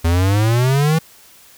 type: exponential sweep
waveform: square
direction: up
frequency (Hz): 81.4 to 164.1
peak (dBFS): -13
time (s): 0.04-0.99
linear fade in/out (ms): 10
effects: white hiss -46 dBFS RMS until 1.57 s